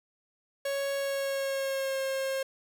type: tone with pitch glide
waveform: 45% pulse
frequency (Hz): 554.4 to 536.1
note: C#5 to C5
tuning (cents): 0 to +42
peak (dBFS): -29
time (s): 0.65-2.43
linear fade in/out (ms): 5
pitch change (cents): -58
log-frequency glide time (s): 0.96-2
effects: none